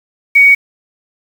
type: tone with quantisation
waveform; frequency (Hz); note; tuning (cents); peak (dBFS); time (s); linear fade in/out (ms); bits
sine; 2243; C#7; +20; -3; 0.35-0.55; 10; 5
effects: none